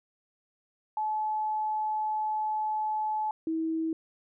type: tone pair in turn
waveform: sine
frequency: 860 / 322.7 Hz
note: A5 / E4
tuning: -40 / -37 cents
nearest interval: octave + perfect fourth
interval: 1697 cents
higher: first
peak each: -27 dBFS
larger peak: neither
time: 0.97-3.31 / 3.47-3.93 s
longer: first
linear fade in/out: 2 ms
effects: none